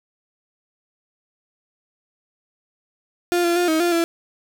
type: tone with pitch steps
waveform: 35% pulse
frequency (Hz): 350.5 / 343.2 / 353.1 / 317.1 / 347.7 / 335.8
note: F4 / F4 / F4 / D#4 / F4 / E4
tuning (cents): +6 / -30 / +19 / +33 / -8 / +32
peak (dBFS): -15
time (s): 3.32-4.04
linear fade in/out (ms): 0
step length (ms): 120
effects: none